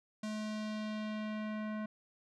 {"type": "tone with low-pass filter sweep", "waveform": "square", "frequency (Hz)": 214.3, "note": "A3", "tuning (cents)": -45, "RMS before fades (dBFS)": -39, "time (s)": [0.23, 1.86], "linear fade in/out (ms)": 5, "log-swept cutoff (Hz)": [7200, 1700], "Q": 1.2, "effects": []}